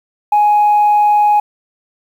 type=tone; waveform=sine; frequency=834 Hz; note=G#5; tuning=7 cents sharp; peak=-6 dBFS; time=0.32-1.4 s; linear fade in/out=5 ms; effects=tanh soft clip ceiling -5 dBFS + 7-bit